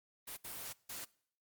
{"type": "noise bursts at uneven times", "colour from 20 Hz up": "white", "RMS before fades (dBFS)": -45, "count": 3, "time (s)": [[0.27, 0.37], [0.44, 0.73], [0.89, 1.05]], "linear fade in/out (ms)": 10, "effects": ["noise-tail reverb RT60 0.6 s tail -23 dB re dry", "Opus 32 kbps"]}